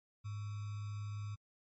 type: tone with sample-and-hold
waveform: sine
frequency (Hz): 103.83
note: G#2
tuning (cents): 0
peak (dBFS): -39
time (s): 0.24-1.36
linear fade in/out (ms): 20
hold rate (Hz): 1225
effects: MP3 32 kbps